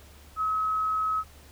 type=tone; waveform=sine; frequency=1281 Hz; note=E6; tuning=50 cents flat; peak=-24 dBFS; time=0.36-1.24 s; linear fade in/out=50 ms; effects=added 72 Hz sine -50 dBFS peak until 1.51 s + pink hiss -54 dBFS RMS until 1.51 s

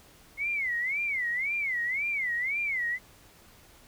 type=tone with vibrato; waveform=sine; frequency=2121 Hz; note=C7; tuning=23 cents sharp; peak=-27 dBFS; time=0.37-2.99 s; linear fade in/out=50 ms; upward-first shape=sine; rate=1.9 Hz; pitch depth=210 cents each way; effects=pink hiss -56 dBFS RMS until 3.87 s

